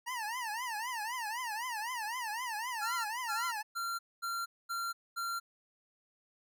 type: tone with vibrato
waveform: 25% pulse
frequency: 925 Hz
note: A#5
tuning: 14 cents flat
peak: -32 dBFS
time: 0.06-3.63 s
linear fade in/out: 20 ms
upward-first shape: triangle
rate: 3.9 Hz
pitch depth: 210 cents each way
type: tone bursts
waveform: square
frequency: 1375 Hz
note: F6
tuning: 27 cents flat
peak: -35 dBFS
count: 6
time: 2.81-5.4 s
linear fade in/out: 20 ms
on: 240 ms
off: 230 ms
effects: none